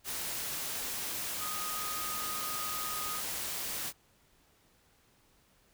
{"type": "tone in noise", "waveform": "sine", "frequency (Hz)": 1244.5, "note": "D#6", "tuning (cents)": 0, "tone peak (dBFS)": -39, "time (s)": [1.38, 3.22], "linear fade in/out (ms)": 50, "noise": "white", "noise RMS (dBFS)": -37, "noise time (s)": [0.04, 3.93], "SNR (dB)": -5, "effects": ["pink hiss -67 dBFS RMS until 5.73 s"]}